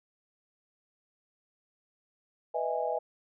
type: chord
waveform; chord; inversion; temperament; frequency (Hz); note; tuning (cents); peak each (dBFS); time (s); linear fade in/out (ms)
sine; E major seventh; second; just; 494.4 / 618.1 / 659.3 / 824.1; B4 / D#5 / E5 / G#5; +2 / -12 / 0 / -14; -34; 2.54-2.99; 10
effects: none